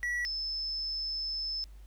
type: tone pair in turn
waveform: triangle / sine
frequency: 1940 / 5250 Hz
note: B6 / E8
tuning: -31 / -8 cents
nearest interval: octave + perfect fourth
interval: 1723 cents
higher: second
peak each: -28 / -32 dBFS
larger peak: first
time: 0.03-0.25 / 0.25-1.64 s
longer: second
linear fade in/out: 0 ms
effects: added 50 Hz sine -47 dBFS peak until 1.86 s + pink hiss -66 dBFS RMS until 1.86 s